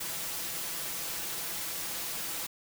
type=noise with comb filter; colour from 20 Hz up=white; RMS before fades=-36 dBFS; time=0-2.47 s; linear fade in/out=10 ms; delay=6 ms; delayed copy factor=+0.55; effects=none